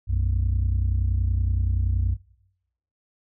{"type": "tone pair together", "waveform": "sine", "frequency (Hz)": [61, 91.59], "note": ["B1", "F#2"], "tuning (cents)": [-21, -17], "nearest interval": "perfect fifth", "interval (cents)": 704, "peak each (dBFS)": [-21, -21], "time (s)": [0.07, 2.17], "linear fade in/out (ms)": 50, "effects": ["noise-tail reverb RT60 0.8 s tail -19 dB re dry", "tanh soft clip ceiling -16 dBFS"]}